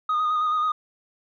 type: tone with vibrato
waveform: sine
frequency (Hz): 1238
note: D#6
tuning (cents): -9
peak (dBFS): -18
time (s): 0.09-0.72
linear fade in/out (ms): 5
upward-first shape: square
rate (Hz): 9.3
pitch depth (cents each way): 24
effects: tanh soft clip ceiling -19 dBFS